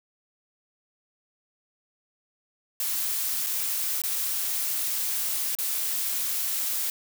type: noise with dropouts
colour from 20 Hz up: blue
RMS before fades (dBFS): -28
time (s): 2.8-6.9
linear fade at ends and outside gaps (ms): 1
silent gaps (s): 3.464-3.468 / 4.018-4.037 / 5.551-5.586
effects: none